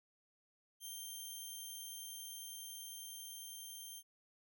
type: tone with level ramp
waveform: 10% pulse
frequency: 3159 Hz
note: G7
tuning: 13 cents sharp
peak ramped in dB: -37 to -40 dBFS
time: 0.8-4.03 s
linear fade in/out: 50 ms
effects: none